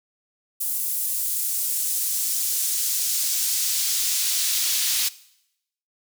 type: noise with high-pass filter sweep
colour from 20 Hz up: pink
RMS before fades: -24 dBFS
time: 0.6-5.09 s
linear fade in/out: 10 ms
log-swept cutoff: 11000 to 3800 Hz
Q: 0.9
effects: noise-tail reverb RT60 0.8 s tail -19 dB re dry